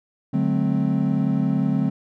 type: chord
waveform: triangle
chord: D dominant seventh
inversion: none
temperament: equal with one note detuned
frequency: 146.83 / 185 / 215.8 / 261.6 Hz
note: D3 / F#3 / A3 / C4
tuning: 0 / 0 / -33 / 0 cents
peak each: -22 dBFS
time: 0.33-1.9 s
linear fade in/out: 10 ms
effects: none